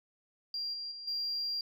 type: tone with level steps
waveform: sine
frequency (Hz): 4762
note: D8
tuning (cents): +23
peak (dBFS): -33 / -37 / -42 / -31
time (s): 0.54-1.61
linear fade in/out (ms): 2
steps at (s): 0.73 / 0.91 / 1.07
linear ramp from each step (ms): 10
effects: tanh soft clip ceiling -28 dBFS